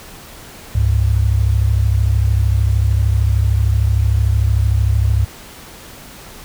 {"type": "tone pair together", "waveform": "sine", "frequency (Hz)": [69.07, 102.3], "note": ["C#2", "G#2"], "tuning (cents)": [-6, -26], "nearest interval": "perfect fifth", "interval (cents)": 680, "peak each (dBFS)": -14, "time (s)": [0.75, 5.25], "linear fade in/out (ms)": 5, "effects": ["pink hiss -37 dBFS RMS until 6.44 s"]}